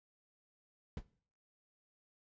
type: noise with exponential decay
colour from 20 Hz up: brown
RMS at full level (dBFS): -34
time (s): 0.97-1.05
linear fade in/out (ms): 2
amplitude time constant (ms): 16
effects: noise-tail reverb RT60 0.5 s tail -19 dB re dry + resampled to 16000 Hz